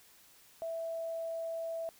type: tone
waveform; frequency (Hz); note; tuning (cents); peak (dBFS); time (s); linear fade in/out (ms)
sine; 659; E5; -1; -35; 0.62-1.89; 0
effects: white hiss -61 dBFS RMS until 1.99 s